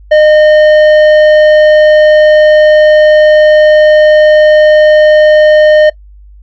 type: tone with tanh clipping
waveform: triangle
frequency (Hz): 611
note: D#5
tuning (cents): -32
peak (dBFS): -3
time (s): 0.11-5.9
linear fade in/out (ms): 10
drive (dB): 14
effects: noise-tail reverb RT60 0.1 s tail -21 dB re dry + added 50 Hz sine -32 dBFS peak until 6.42 s